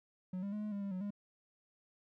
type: tone with pitch steps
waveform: triangle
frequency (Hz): 183.8 / 199.9 / 210.3 / 211.6 / 201.2 / 198.8 / 184.4 / 203.8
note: F#3 / G3 / G#3 / G#3 / G3 / G3 / F#3 / G#3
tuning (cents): -11 / +34 / +22 / +33 / +45 / +25 / -6 / -32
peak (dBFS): -35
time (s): 0.33-1.106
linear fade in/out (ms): 5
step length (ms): 97
effects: none